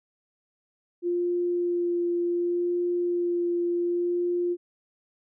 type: tone with vibrato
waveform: sine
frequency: 349.2 Hz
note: F4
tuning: in tune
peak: -23 dBFS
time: 1.02-4.57 s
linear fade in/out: 50 ms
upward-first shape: sine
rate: 0.68 Hz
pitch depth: 11 cents each way
effects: none